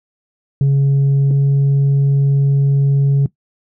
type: tone pair in turn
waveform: sine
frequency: 138.59 / 139.17 Hz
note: C#3 / C#3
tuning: 0 / +7 cents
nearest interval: unison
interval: 7 cents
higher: second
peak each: -7 dBFS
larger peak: neither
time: 0.61-1.31 / 1.31-3.26 s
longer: second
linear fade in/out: 2 ms
effects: noise-tail reverb RT60 0.1 s tail -19 dB re dry + tanh soft clip ceiling -9 dBFS